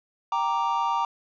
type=chord; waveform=triangle; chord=G minor; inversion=none; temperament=equal; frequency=784 / 932.3 / 1174.7 Hz; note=G5 / Bb5 / D6; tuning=0 / 0 / 0 cents; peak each=-28 / -23 / -26 dBFS; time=0.32-1.05 s; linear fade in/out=2 ms; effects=resampled to 16000 Hz